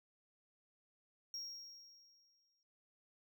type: tone with exponential decay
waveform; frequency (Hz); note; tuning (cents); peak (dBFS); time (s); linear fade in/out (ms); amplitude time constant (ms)
triangle; 5588; F8; 0; -40; 1.34-2.63; 1; 280
effects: none